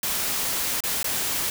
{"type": "noise with dropouts", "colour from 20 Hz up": "white", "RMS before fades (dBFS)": -26, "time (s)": [0.03, 1.5], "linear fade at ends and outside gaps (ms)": 2, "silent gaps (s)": [[0.805, 0.837], [1.03, 1.043]], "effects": []}